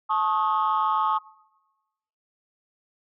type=tone cluster; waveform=sine; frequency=870 / 1090 / 1257 Hz; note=A5 / C#6 / D#6; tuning=-20 / -29 / +17 cents; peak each=-24 dBFS; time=0.09-1.19 s; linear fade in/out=20 ms; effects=noise-tail reverb RT60 1.0 s tail -20 dB re dry + tanh soft clip ceiling -15 dBFS